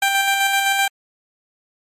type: tone with tremolo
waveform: 15% pulse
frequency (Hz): 787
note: G5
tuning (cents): +7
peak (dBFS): -8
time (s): 0.02-0.88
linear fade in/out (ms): 5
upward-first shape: square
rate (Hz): 7.8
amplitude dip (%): 30
effects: MP3 64 kbps